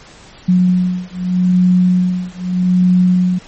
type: beating tone pair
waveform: sine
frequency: 181 / 181.81 Hz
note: F#3 / F#3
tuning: -38 / -30 cents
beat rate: 0.81 Hz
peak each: -13 dBFS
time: 0.48-3.39 s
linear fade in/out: 10 ms
effects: pink hiss -40 dBFS RMS until 3.47 s + MP3 32 kbps